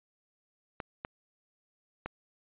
clicks, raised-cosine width 0.5 ms, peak -21 dBFS, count 3, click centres 0.802 / 1.049 / 2.06 s, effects resampled to 8000 Hz

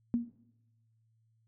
sine tone with exponential decay, 236.4 Hz, A#3, 24 cents sharp, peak -23 dBFS, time 0.14-0.36 s, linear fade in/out 0 ms, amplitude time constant 46 ms, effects noise-tail reverb RT60 0.9 s tail -17 dB re dry + added 112 Hz sine -68 dBFS peak until 1.47 s

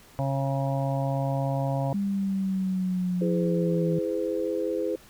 harmonic tone, 136.7 Hz, C#3, 24 cents flat, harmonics 1 / 2 / 4 / 5 / 6 / 7, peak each -26 / -34 / -32 / -33 / -38 / -38 dBFS, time 0.19-1.93 s, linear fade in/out 0 ms
sine linear sweep, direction down, 200.8 to 164.9 Hz, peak -24 dBFS, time 1.94-3.99 s, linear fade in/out 5 ms
sine chord, E augmented, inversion none, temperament equal with one note detuned, 329.6 / 415.3 / 510.7 Hz, E4 / G#4 / B#4, 0 / 0 / -42 cents, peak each -30 / -30 / -29 dBFS, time 3.21-4.96 s, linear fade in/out 5 ms
effects pink hiss -53 dBFS RMS until 5.09 s

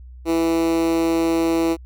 10% pulse tone with high-pass filter, 165.1 Hz, E3, 3 cents sharp, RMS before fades -19 dBFS, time 0.25-1.77 s, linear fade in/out 50 ms, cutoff 340 Hz, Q 4.8, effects added 62 Hz sine -37 dBFS peak until 1.85 s

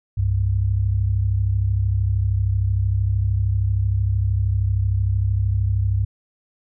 sine tone pair together, 66.3 / 99.34 Hz, C2 / G2, +23 / +24 cents, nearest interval perfect fifth, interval 701 cents, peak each -22 / -18 dBFS, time 0.17-6.05 s, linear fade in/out 10 ms, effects none

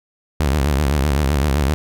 sawtooth tone with vibrato, 71.2 Hz, C#2, 47 cents sharp, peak -11 dBFS, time 0.4-1.74 s, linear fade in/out 0 ms, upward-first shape triangle, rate 7.8 Hz, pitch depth 180 cents each way, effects none

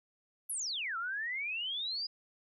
sine exponential two-way sweep, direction down then up, 11770 to 1313 to 4974 Hz, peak -34 dBFS, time 0.49-2.07 s, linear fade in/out 10 ms, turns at 0.97 s, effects none

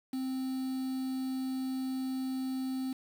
triangle tone with quantisation, 261.6 Hz, C4, in tune, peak -30 dBFS, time 0.13-2.93 s, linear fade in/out 5 ms, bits 8, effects none

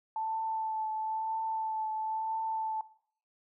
sine tone with vibrato, 880 Hz, A5, in tune, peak -31 dBFS, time 0.16-2.81 s, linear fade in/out 2 ms, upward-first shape triangle, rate 1 Hz, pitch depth 20 cents each way, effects noise-tail reverb RT60 0.6 s tail -17 dB re dry

